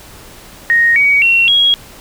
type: tone with pitch steps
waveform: sine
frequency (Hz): 1864.7 / 2256 / 2730 / 3303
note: A#6 / C#7 / F7 / G#7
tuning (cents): 0 / +30 / -40 / -10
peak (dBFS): -7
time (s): 0.7-1.74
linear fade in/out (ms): 0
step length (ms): 260
effects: pink hiss -37 dBFS RMS until 2 s